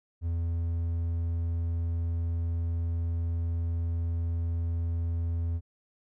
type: tone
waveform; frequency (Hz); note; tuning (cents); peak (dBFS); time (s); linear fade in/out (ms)
triangle; 84; E2; +33; -25; 0.21-5.61; 50
effects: none